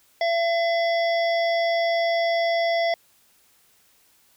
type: harmonic tone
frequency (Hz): 675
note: E5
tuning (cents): +41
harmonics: 1 / 3 / 5 / 7 / 8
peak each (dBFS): -20 / -28 / -35 / -39 / -36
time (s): 0.21-2.94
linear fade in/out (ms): 2
effects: white hiss -60 dBFS RMS until 4.36 s